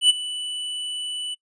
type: tone with ADSR envelope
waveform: square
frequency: 2975 Hz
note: F#7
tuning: 9 cents sharp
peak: -11 dBFS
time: 0.01-1.35 s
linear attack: 86 ms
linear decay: 20 ms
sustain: -17 dB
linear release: 17 ms
effects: noise-tail reverb RT60 0.1 s tail -25 dB re dry + resampled to 22050 Hz